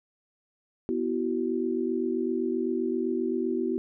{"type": "chord", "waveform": "sine", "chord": "B suspended fourth", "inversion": "none", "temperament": "equal with one note detuned", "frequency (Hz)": [246.9, 329.6, 377.3], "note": ["B3", "E4", "F#4"], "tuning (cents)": [0, 0, 34], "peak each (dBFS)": [-30, -30, -29], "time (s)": [0.89, 3.78], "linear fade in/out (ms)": 0, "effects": []}